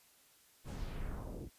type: noise with low-pass filter sweep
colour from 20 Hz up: brown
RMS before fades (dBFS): -42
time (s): 0.64-1.5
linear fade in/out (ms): 50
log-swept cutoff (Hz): 12000 to 300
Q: 1.5
effects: white hiss -66 dBFS RMS until 1.58 s + resampled to 32000 Hz